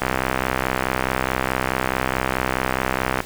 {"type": "click train", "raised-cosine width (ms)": 0.5, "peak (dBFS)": -4, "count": 207, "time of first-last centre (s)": [0.02, 3.204], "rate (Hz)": 64.7, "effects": ["pink hiss -37 dBFS RMS until 3.25 s"]}